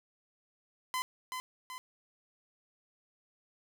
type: tone with echo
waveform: sawtooth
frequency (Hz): 1020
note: C6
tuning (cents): -44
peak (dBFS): -28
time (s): 0.94-1.02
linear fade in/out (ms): 0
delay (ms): 380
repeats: 2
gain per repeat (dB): -5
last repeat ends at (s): 1.78
effects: none